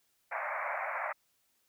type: band-pass noise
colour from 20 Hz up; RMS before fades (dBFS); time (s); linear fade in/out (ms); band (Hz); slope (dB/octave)
pink; -36; 0.31-1.13; 10; 570 to 2300; 96
effects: white hiss -74 dBFS RMS until 1.68 s